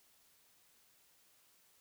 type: silence
effects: white hiss -69 dBFS RMS until 1.8 s